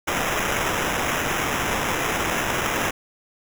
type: noise with sample-and-hold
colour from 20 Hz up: violet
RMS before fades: -24 dBFS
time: 0.07-2.91 s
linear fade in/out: 10 ms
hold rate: 4410 Hz
effects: none